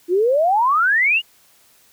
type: exponential sweep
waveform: sine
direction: up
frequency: 335.1 to 2960 Hz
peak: -13 dBFS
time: 0.08-1.22 s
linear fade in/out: 50 ms
effects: white hiss -54 dBFS RMS until 1.92 s